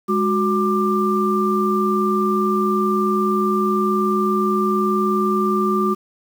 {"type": "tone cluster", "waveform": "sine", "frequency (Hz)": [207.1, 368.1, 1187], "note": ["G#3", "F#4", "D6"], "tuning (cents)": [-5, -9, 18], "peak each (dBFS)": -20, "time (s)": [0.08, 5.95], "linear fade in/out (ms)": 20, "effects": ["7-bit"]}